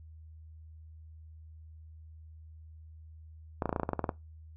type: clicks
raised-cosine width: 1 ms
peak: -16 dBFS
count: 12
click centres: 3.622 / 3.657 / 3.693 / 3.728 / 3.762 / 3.798 / 3.833 / 3.891 / 3.933 / 3.993 / 4.042 / 4.092 s
effects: noise-tail reverb RT60 0.2 s tail -20 dB re dry + added 79 Hz sine -48 dBFS peak until 4.56 s